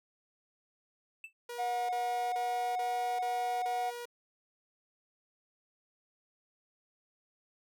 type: tone with exponential decay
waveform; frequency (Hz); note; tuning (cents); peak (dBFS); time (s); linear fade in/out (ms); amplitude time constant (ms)
triangle; 2648; E7; +7; -37; 1.24-1.33; 2; 18
type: tone bursts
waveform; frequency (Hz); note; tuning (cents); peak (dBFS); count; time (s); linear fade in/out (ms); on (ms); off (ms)
sawtooth; 479.6; A#4; +49; -36; 6; 1.49-4.055; 5; 400; 33
type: tone with pitch glide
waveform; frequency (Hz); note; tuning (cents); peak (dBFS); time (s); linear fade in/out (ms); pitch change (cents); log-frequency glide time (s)
triangle; 726 to 733.2; F#5 to F#5; -33 to -16; -29; 1.58-3.91; 20; +17; 1.78-2.92
effects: none